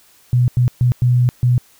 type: tone bursts at uneven times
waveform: sine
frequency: 123.47 Hz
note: B2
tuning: in tune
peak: -10 dBFS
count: 5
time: 0.33-0.48 / 0.57-0.68 / 0.81-0.92 / 1.02-1.29 / 1.43-1.58 s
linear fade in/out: 0 ms
effects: white hiss -51 dBFS RMS until 1.79 s